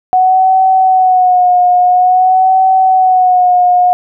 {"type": "tone with vibrato", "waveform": "sine", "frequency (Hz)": 738, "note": "F#5", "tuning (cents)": -5, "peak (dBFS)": -5, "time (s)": [0.13, 3.93], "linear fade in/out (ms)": 0, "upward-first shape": "sine", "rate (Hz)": 0.49, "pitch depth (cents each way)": 46, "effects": []}